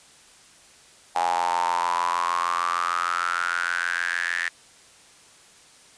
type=tone with high-pass filter sweep; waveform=square; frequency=43.28 Hz; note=F1; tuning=15 cents flat; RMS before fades=-25 dBFS; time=1.15-4.49 s; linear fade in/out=10 ms; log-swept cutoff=810 to 1800 Hz; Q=9.5; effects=white hiss -52 dBFS RMS until 5.97 s + resampled to 22050 Hz